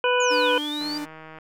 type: harmonic tone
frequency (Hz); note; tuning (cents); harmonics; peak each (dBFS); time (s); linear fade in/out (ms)
495; B4; +4; 1 / 2 / 3 / 5 / 6; -21 / -24 / -26 / -28 / -29; 0.04-0.58; 2
type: exponential two-way sweep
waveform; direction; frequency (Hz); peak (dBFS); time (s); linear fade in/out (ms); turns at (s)
sine; down then up; 7110 to 2960 to 4822; -29; 0.2-0.98; 5; 0.54
type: tone with vibrato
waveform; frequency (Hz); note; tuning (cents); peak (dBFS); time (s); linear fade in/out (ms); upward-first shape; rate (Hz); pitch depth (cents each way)
45% pulse; 296.8; D4; +18; -29; 0.3-1.06; 20; triangle; 9.3; 11
type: click train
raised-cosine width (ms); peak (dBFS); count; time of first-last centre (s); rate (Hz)
0.5; -27; 92; 0.81-1.386; 158
effects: none